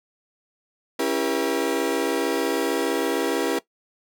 35% pulse chord, C# diminished seventh, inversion none, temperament just, 277.2 / 332.6 / 399.1 / 479 Hz, C#4 / E4 / G4 / Bb4, 0 / +16 / +31 / +47 cents, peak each -26 / -25 / -26 / -25 dBFS, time 0.99-3.59 s, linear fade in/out 5 ms, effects noise-tail reverb RT60 0.1 s tail -18 dB re dry

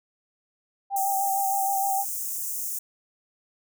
sine tone with vibrato, 784 Hz, G5, in tune, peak -23 dBFS, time 0.9-2.05 s, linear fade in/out 50 ms, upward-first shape sine, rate 6.5 Hz, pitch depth 24 cents each way
white high-pass noise, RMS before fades -31 dBFS, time 0.96-2.79 s, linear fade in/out 5 ms, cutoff 6200 Hz, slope 48 dB/octave
effects none

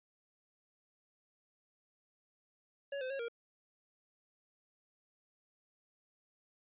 square tone with pitch steps, 560 / 515 / 547 / 468 Hz, C#5 / C5 / C#5 / A#4, +18 / -28 / -23 / +7 cents, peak -38 dBFS, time 2.92-3.284 s, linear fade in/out 5 ms, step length 91 ms, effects resampled to 8000 Hz

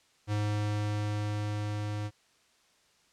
square tone with level ramp, 104.7 Hz, G#2, 15 cents sharp, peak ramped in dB -28 to -33 dBFS, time 0.27-2.11 s, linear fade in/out 50 ms, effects white hiss -66 dBFS RMS until 3.12 s + low-pass 7000 Hz 12 dB/octave

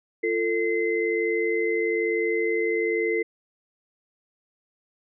sine tone cluster, 345.8 / 446.9 / 2058 Hz, F4 / A4 / C7, -17 / +27 / -29 cents, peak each -27 / -24 / -28 dBFS, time 0.23-3.23 s, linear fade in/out 10 ms, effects none

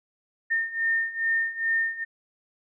sine beating tone pair, 1818 / 1820.4 Hz, A#6 / A#6, -44 / -42 cents, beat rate 2.4 Hz, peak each -28 / -25 dBFS, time 0.5-2.05 s, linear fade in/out 20 ms, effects none

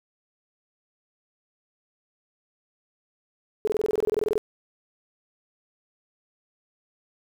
sine tone bursts, 426.3 Hz, G#4, 45 cents sharp, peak -20 dBFS, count 16, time 3.65-4.379 s, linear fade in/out 0 ms, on 24 ms, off 23 ms, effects 9-bit

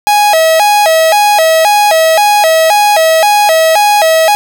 45% pulse tone with vibrato, 731 Hz, F#5, 21 cents flat, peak -5 dBFS, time 0.07-4.35 s, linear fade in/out 0 ms, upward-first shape square, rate 1.9 Hz, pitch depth 220 cents each way, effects 7-bit

